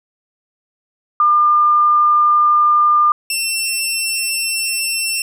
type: tone pair in turn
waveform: sine / 15% pulse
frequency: 1202 / 2698 Hz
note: D6 / E7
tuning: +40 / +40 cents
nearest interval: octave + major second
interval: 1400 cents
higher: second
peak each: -9 / -10 dBFS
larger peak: first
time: 1.2-3.12 / 3.3-5.22 s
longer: neither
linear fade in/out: 2 ms
effects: none